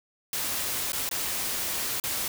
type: noise with dropouts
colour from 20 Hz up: white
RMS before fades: -30 dBFS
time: 0.33-2.28 s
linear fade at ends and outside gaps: 2 ms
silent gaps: 0.921-0.931 / 1.091-1.112 / 2-2.038 s
effects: none